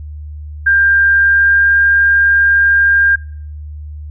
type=tone with pitch glide; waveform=sine; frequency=1594 to 1603.2 Hz; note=G6 to G6; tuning=+28 to +38 cents; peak=-7 dBFS; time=0.66-3.16 s; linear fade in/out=10 ms; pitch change=+10 cents; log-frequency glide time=1.16-1.79 s; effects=noise-tail reverb RT60 0.6 s tail -23 dB re dry + added 75 Hz sine -25 dBFS peak until 4.1 s